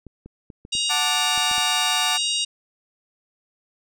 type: clicks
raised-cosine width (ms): 3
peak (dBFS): -27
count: 8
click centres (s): 0.067 / 0.26 / 0.502 / 0.651 / 0.752 / 1.377 / 1.513 / 1.581
type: harmonic tone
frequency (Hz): 944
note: A#5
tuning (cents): +22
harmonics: 3 / 4 / 5 / 6 / 7 / 8 / 9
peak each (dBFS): -25 / -25 / -31 / -32 / -36 / -35 / -32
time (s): 0.72-2.45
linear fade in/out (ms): 10
type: chord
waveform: 25% pulse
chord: D major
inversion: first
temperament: just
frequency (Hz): 734.2 / 881 / 1174.7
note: F#5 / A5 / D6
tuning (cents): -14 / +2 / 0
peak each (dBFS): -24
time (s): 0.89-2.18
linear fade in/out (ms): 20
effects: none